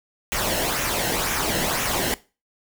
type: noise with flanger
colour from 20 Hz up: pink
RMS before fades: -24 dBFS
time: 0.32-2.14 s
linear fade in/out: 0 ms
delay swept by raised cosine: 0.22 to 0.86 ms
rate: 2 Hz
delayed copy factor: -0.55
effects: noise-tail reverb RT60 0.3 s tail -19 dB re dry